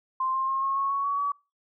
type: tone with pitch steps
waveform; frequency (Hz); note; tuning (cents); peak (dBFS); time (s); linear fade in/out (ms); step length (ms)
sine; 1046.5 / 1059.3 / 1072.2 / 1085.3 / 1098.5 / 1111.9 / 1125.5 / 1139.2; C6 / C6 / C6 / C#6 / C#6 / C#6 / C#6 / C#6; 0 / +21 / +42 / -37 / -16 / +5 / +26 / +47; -24; 0.2-1.32; 5; 140
effects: noise-tail reverb RT60 0.3 s tail -24 dB re dry